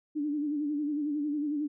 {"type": "tone with vibrato", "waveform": "sine", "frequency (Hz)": 295.2, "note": "D4", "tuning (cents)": 9, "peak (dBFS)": -28, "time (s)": [0.15, 1.68], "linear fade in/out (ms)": 20, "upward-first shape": "sine", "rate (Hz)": 11, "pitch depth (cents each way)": 64, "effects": []}